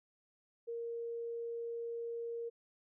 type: tone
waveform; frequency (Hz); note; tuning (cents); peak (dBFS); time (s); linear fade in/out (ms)
sine; 466.2; A#4; 0; -38; 0.67-2.5; 20
effects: none